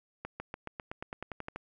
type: accelerating click train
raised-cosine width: 0.5 ms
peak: -23 dBFS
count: 13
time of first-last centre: 0.25-1.56 s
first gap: 150 ms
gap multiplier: 0.94
effects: none